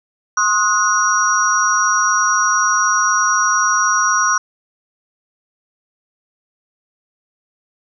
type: tone cluster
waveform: sine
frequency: 1067 / 1258 / 1462 / 5750 Hz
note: C6 / D#6 / F#6 / F8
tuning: +34 / +19 / -21 / +50 cents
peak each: -18 dBFS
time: 0.37-4.38 s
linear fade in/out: 5 ms
effects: none